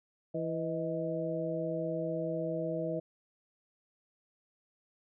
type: harmonic tone with a mistuned harmonic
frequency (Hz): 164.81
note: E3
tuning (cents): 0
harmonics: 1 / 2 / 3 / 4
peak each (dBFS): -38 / -38 / -37 / -36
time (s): 0.34-3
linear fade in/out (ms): 10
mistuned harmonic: 4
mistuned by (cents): -77
effects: none